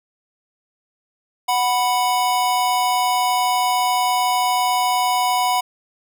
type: tone pair together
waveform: square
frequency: 739 / 987.5 Hz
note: F#5 / B5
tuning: -2 / 0 cents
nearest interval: perfect fourth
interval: 502 cents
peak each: -20 dBFS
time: 1.48-5.61 s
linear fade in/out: 10 ms
effects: none